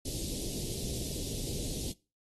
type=band-stop noise; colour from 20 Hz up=pink; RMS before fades=-37 dBFS; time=0.05-1.92 s; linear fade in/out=5 ms; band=480 to 3600 Hz; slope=24 dB/octave; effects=noise-tail reverb RT60 0.3 s tail -21 dB re dry + AAC 32 kbps